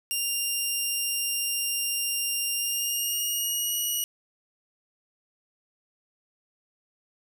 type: tone with pitch glide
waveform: 10% pulse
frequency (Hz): 2794 to 2908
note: F7 to F#7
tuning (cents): 0 to -31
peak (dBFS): -18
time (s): 0.11-4.04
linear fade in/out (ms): 0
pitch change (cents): +69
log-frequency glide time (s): 2.56-3.77
effects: none